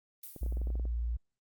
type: noise with exponential decay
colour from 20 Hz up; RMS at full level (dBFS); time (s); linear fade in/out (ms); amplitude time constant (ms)
violet; -43; 0.23-0.79; 5; 120
type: clicks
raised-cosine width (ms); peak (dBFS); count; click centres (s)
2; -32; 11; 0.363 / 0.432 / 0.463 / 0.524 / 0.571 / 0.616 / 0.672 / 0.703 / 0.755 / 0.797 / 0.854
type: tone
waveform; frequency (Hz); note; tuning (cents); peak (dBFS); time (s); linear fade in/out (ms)
sine; 58.27; A#1; 0; -30; 0.41-1.17; 10
effects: Opus 32 kbps